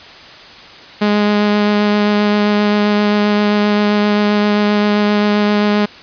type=tone with vibrato; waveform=sawtooth; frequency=207.7 Hz; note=G#3; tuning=in tune; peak=-7 dBFS; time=1.01-5.86 s; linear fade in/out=10 ms; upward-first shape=sine; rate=7.6 Hz; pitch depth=9 cents each way; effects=white hiss -36 dBFS RMS until 6.02 s + resampled to 11025 Hz